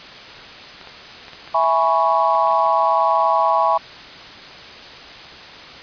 clicks, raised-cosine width 0.3 ms, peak -22 dBFS, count 10, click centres 0.813 / 0.873 / 1.282 / 1.333 / 1.476 / 1.638 / 2.351 / 2.471 / 2.513 / 2.664 s
sine chord, C# minor seventh, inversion first, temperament equal, 659.3 / 830.6 / 987.8 / 1108.7 Hz, E5 / G#5 / B5 / C#6, 0 / 0 / 0 / 0 cents, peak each -20 / -19 / -19 / -19 dBFS, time 1.54-3.78 s, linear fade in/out 10 ms
effects white hiss -37 dBFS RMS until 5.82 s + resampled to 11025 Hz

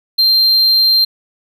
triangle tone, 4164 Hz, C8, 9 cents flat, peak -7 dBFS, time 0.18-1.05 s, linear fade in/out 10 ms, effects none

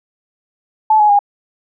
sine tone with pitch steps, 867 / 839.9 / 813.6 Hz, A5 / G#5 / G#5, -26 / +19 / -36 cents, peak -7 dBFS, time 0.9-1.191 s, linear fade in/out 5 ms, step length 97 ms, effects none

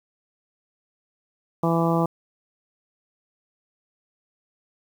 harmonic tone, 166.7 Hz, E3, 20 cents sharp, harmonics 1 / 2 / 3 / 4 / 5 / 6 / 7, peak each -22 / -25 / -27 / -28 / -29 / -30 / -30 dBFS, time 1.63-2.06 s, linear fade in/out 5 ms, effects 8-bit

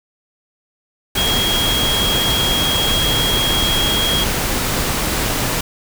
sine tone in noise, 3272 Hz, G#7, 26 cents flat, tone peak -17 dBFS, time 1.17-4.24 s, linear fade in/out 5 ms, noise pink, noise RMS -19 dBFS, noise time 1.15-5.61 s, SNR -1 dB, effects none

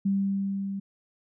sine tone with level ramp, 196.5 Hz, G3, 4 cents sharp, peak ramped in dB -21 to -30 dBFS, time 0.05-0.8 s, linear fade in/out 10 ms, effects none

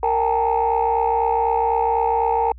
sine tone cluster, 462.3 / 784 / 852 / 916 Hz, A#4 / G5 / G#5 / A#5, -14 / 0 / +44 / -31 cents, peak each -21 dBFS, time 0.03-2.52 s, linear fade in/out 2 ms, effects tanh soft clip ceiling -10 dBFS + added 60 Hz sine -37 dBFS peak until 2.58 s

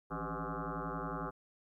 sine tone with frequency modulation, 505 Hz, B4, 39 cents sharp, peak -36 dBFS, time 0.1-1.31 s, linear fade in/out 20 ms, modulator 111 Hz, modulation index 7.7, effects 13-bit

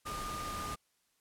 sine tone in noise, 1211 Hz, D#6, 47 cents flat, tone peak -39 dBFS, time 0.05-0.76 s, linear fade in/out 20 ms, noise pink, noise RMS -42 dBFS, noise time 0.05-0.76 s, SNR 0 dB, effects white hiss -75 dBFS RMS until 1.2 s + low-pass 12000 Hz 12 dB/octave

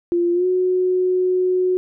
sine tone with pitch glide, 346.6 to 367 Hz, F4 to F#4, -13 to -14 cents, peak -15 dBFS, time 0.12-1.77 s, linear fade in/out 0 ms, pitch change +99 cents, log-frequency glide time 0.33-0.46 s, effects none

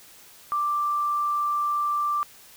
sine tone, 1177 Hz, D6, 3 cents sharp, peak -22 dBFS, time 0.52-2.23 s, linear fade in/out 0 ms, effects white hiss -50 dBFS RMS until 2.56 s

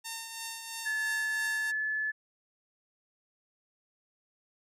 5% pulse tone with tremolo, 909 Hz, A#5, 44 cents flat, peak -24 dBFS, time 0.04-1.72 s, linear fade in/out 20 ms, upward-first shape triangle, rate 3 Hz, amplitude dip 50%
sine tone, 1727 Hz, A6, 33 cents flat, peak -29 dBFS, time 0.85-2.12 s, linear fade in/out 20 ms
effects resampled to 32000 Hz

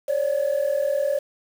sine tone pair together, 547 / 586.9 Hz, C#5 / D5, -23 / -1 cents, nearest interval minor second, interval 122 cents, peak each -21 dBFS, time 0.08-1.19 s, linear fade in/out 10 ms, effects tanh soft clip ceiling -16 dBFS + 7-bit

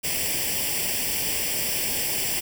white noise with comb filter, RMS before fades -26 dBFS, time 0.03-2.41 s, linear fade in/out 20 ms, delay 0.38 ms, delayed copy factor +0.8, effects none

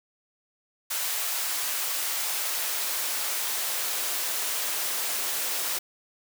white noise with high-pass filter sweep, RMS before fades -29 dBFS, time 0.9-5.79 s, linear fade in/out 10 ms, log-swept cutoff 740 to 390 Hz, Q 0.76, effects none

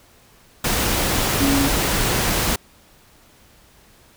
sine tone in noise, 277.2 Hz, C#4, in tune, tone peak -17 dBFS, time 1.4-1.68 s, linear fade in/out 5 ms, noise pink, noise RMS -20 dBFS, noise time 0.64-2.56 s, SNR 0 dB, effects pink hiss -52 dBFS RMS until 4.16 s

